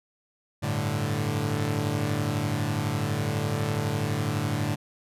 sawtooth chord, G suspended second, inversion none, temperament equal, 98 / 110 / 146.83 Hz, G2 / A2 / D3, 0 / 0 / 0 cents, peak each -28 / -25 / -25 dBFS, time 0.62-4.76 s, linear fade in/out 20 ms, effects resampled to 32000 Hz

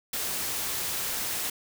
white noise, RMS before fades -31 dBFS, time 0.13-1.5 s, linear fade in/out 5 ms, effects none

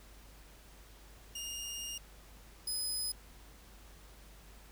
20% pulse tone pair in turn, 2831 / 5031 Hz, F7 / D#8, +23 / +18 cents, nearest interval minor seventh, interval 995 cents, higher second, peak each -35 / -29 dBFS, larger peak second, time 1.35-1.98 / 2.67-3.12 s, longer first, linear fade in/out 5 ms, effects added 50 Hz sine -55 dBFS peak until 4.71 s + pink hiss -59 dBFS RMS until 4.71 s

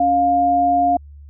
sine tone pair together, 279.8 / 705 Hz, C#4 / F5, +16 / +16 cents, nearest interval octave + major third, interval 1600 cents, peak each -22 / -13 dBFS, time 0-0.97 s, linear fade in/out 5 ms, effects added 72 Hz sine -37 dBFS peak until 1.29 s

